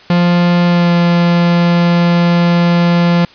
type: tone with pitch glide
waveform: 45% pulse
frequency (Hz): 174.61 to 172.6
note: F3 to F3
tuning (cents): 0 to -20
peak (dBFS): -8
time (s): 0.1-3.25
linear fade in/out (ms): 2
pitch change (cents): -20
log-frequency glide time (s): 0.66-0.93
effects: white hiss -40 dBFS RMS until 3.34 s + resampled to 11025 Hz